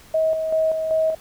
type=tone with tremolo; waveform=sine; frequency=637 Hz; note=D#5; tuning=41 cents sharp; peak=-16 dBFS; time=0.14-1.15 s; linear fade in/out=5 ms; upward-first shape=square; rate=2.6 Hz; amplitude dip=45%; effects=pink hiss -48 dBFS RMS until 1.2 s